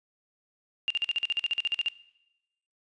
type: tone bursts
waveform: sine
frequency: 2800 Hz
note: F7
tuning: 4 cents sharp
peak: -23 dBFS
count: 15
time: 0.88-1.884 s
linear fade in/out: 0 ms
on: 24 ms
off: 46 ms
effects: noise-tail reverb RT60 0.9 s tail -20 dB re dry + resampled to 22050 Hz